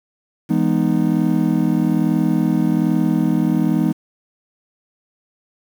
triangle chord, E major seventh, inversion none, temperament just, 164.81 / 206 / 247.2 / 309 Hz, E3 / G#3 / B3 / D#4, 0 / -14 / +2 / -12 cents, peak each -18 dBFS, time 0.49-3.93 s, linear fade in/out 20 ms, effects 7-bit

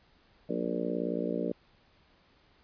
harmonic tone with a mistuned harmonic, 58.6 Hz, A#1, 10 cents sharp, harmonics 3 / 4 / 5 / 6 / 7 / 8 / 9 / 10, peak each -37 / -37 / -36 / -39 / -39 / -36 / -42 / -39 dBFS, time 0.49-1.52 s, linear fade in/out 5 ms, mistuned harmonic 3, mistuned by +57 cents, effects pink hiss -64 dBFS RMS until 2.63 s + resampled to 11025 Hz

